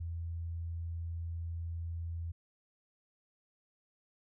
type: tone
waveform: sine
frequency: 83.8 Hz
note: E2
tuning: 29 cents sharp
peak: -36 dBFS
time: 0-2.32 s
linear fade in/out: 10 ms
effects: none